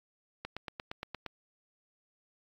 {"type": "click train", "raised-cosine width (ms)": 0.3, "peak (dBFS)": -22, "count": 8, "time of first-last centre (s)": [0.45, 1.263], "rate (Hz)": 8.61, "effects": ["AAC 64 kbps"]}